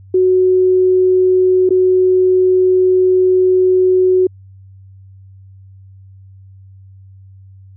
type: tone with dropouts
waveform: sine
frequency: 370 Hz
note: F#4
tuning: in tune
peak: -8 dBFS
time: 0.14-4.27 s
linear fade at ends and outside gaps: 5 ms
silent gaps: 1.692-1.705 s
effects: added 96 Hz sine -37 dBFS peak until 7.76 s